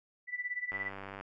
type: tone with tremolo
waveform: sine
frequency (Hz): 1975.5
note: B6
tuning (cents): 0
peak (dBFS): -31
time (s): 0.27-0.92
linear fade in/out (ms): 50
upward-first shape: sine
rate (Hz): 17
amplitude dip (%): 85
type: click train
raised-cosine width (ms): 0.5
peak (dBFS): -28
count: 49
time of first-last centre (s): 0.72-1.21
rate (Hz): 97.9
effects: none